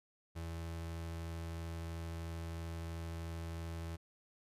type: tone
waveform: 35% pulse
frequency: 83 Hz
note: E2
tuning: 12 cents sharp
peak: -39 dBFS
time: 0.35-3.97 s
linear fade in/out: 20 ms
effects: resampled to 32000 Hz